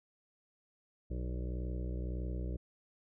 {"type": "harmonic tone with a mistuned harmonic", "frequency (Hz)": 61.74, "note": "B1", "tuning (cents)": 0, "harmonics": [1, 2, 3, 5, 6, 7, 8, 9, 10], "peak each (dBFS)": [-36, -44, -46, -48, -51, -53, -55, -56, -59], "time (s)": [1.1, 2.57], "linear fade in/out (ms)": 10, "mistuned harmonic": 10, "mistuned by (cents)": -46, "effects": []}